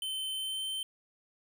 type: tone with pitch glide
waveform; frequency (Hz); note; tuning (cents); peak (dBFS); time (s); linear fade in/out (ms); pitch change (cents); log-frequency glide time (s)
square; 3077 to 3100; G7 to G7; -33 to -20; -34; 0.02-0.83; 2; +13; 0.32-0.64
effects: none